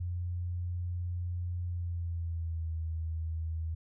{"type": "tone with pitch glide", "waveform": "sine", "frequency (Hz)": [88.1, 80.79], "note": ["F2", "E2"], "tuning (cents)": [16, -34], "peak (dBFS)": -32, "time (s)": [0, 3.75], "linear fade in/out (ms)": 10, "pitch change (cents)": -150, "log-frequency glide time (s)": [1.65, 2.72], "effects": []}